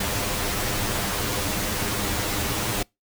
pink noise with comb filter, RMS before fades -26 dBFS, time 0-2.83 s, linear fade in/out 5 ms, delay 9.9 ms, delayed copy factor +0.65, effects noise-tail reverb RT60 0.2 s tail -26 dB re dry

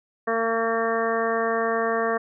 harmonic tone, 227.4 Hz, A#3, 43 cents flat, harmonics 1 / 2 / 3 / 4 / 5 / 6 / 7 / 8, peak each -32 / -25 / -27 / -38 / -28 / -36 / -33 / -31 dBFS, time 0.27-2.18 s, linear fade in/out 10 ms, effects none

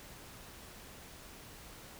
silence, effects pink hiss -52 dBFS RMS until 1.99 s

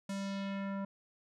square tone with low-pass filter sweep, 196.7 Hz, G3, 6 cents sharp, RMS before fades -38 dBFS, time 0.09-0.85 s, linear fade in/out 5 ms, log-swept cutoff 9200 to 1100 Hz, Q 1.4, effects none

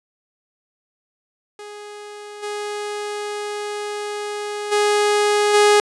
sawtooth tone with level steps, 415.3 Hz, G#4, in tune, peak -30 / -21 / -11 / -7 dBFS, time 1.59-5.8 s, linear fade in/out 2 ms, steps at 2.42 / 4.71 / 5.53 s, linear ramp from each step 20 ms, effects resampled to 24000 Hz

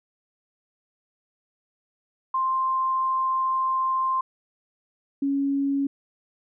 sine tone pair in turn, 1049 / 277.8 Hz, C6 / C#4, +4 / +4 cents, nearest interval octave + major seventh, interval 2300 cents, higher first, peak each -21 dBFS, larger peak neither, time 2.34-4.21 / 5.22-5.87 s, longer first, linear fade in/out 5 ms, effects none

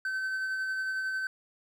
triangle tone with tremolo, 1535 Hz, G6, 37 cents flat, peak -27 dBFS, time 0.05-1.27 s, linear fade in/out 2 ms, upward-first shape sine, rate 11 Hz, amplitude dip 25%, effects none

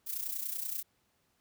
violet noise with amplitude modulation, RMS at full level -34 dBFS, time 0.06-0.83 s, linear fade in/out 20 ms, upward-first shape sine, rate 30.4 Hz, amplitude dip 70%, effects pink hiss -74 dBFS RMS until 1.4 s + high-pass 60 Hz 12 dB/octave

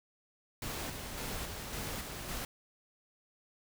pink noise with tremolo, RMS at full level -39 dBFS, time 0.62-2.45 s, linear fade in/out 2 ms, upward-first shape square, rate 1.8 Hz, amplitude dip 35%, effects none

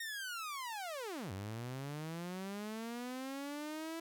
sawtooth linear two-way sweep, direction down then up, 1864.7 to 92.5 to 332 Hz, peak -37 dBFS, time 0-4 s, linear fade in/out 5 ms, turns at 1.32 s, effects none

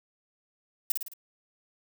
violet noise with echo, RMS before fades -25 dBFS, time 0.9-0.92 s, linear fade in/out 2 ms, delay 54 ms, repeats 4, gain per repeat -5 dB, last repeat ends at 1.136 s, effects none

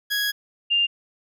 20% pulse / sine tone pair in turn, 1661.2 / 2800 Hz, G#6 / F7, 0 / +4 cents, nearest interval major sixth, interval 904 cents, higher second, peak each -17 dBFS, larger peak neither, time 0.1-0.32 / 0.7-0.87 s, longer first, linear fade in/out 20 ms, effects none

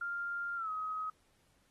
sine tone with pitch glide, 1396.9 to 1266.2 Hz, F6 to D#6, 0 to +30 cents, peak -35 dBFS, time 0.01-1.1 s, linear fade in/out 5 ms, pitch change -170 cents, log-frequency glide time 0.56-0.7 s, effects pink hiss -72 dBFS RMS until 1.7 s + AAC 32 kbps

